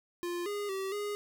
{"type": "tone with pitch steps", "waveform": "square", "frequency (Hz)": [349.2, 410.3, 385.1, 412.6], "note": ["F4", "G#4", "G4", "G#4"], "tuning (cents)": [0, -21, -31, -11], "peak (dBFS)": -34, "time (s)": [0.23, 1.15], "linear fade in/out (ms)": 0, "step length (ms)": 230, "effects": []}